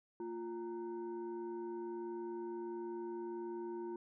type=tone with frequency modulation; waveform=sine; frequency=349.2 Hz; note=F4; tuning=in tune; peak=-40 dBFS; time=0.2-3.96 s; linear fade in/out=2 ms; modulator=577 Hz; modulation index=0.62; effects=none